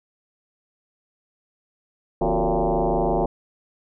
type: tone with frequency modulation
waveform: sine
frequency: 169 Hz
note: E3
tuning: 43 cents sharp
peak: -18 dBFS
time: 2.21-3.26 s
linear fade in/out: 5 ms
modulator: 104 Hz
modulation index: 6.7
effects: none